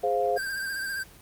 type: chord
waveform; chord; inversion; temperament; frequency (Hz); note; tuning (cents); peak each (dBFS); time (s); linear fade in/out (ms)
sine; F minor; first; equal; 415.3 / 523.3 / 698.5; Ab4 / C5 / F5; 0 / 0 / 0; -28 / -27 / -26; 0.03-0.38; 10
type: tone with vibrato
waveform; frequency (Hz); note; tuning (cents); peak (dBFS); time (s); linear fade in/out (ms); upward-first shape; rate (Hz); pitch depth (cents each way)
square; 1579; G6; +12; -30; 0.36-1.04; 20; sine; 15; 39
effects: pink hiss -51 dBFS RMS until 1.21 s + Opus 24 kbps